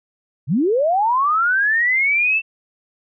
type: linear sweep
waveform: sine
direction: up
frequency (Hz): 111.1 to 2687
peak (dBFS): -14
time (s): 0.47-2.42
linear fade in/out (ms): 50
effects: none